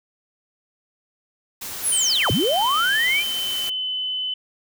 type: noise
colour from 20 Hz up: white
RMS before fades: -32 dBFS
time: 1.61-3.7 s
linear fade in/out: 10 ms
type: linear two-way sweep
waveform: sine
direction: down then up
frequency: 11840 to 78.9 to 2446 Hz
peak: -18 dBFS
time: 1.82-3.24 s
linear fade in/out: 50 ms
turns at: 2.31 s
type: tone with pitch glide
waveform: sine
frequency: 3079 to 3023 Hz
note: G7 to F#7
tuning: -32 to +36 cents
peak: -23 dBFS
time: 1.92-4.34 s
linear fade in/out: 5 ms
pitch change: -32 cents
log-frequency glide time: 3.16-3.9 s
effects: none